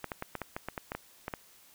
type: clicks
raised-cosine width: 0.5 ms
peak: -20 dBFS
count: 12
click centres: 0.043 / 0.118 / 0.224 / 0.353 / 0.417 / 0.565 / 0.686 / 0.778 / 0.919 / 0.95 / 1.281 / 1.338 s
effects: white hiss -59 dBFS RMS until 1.74 s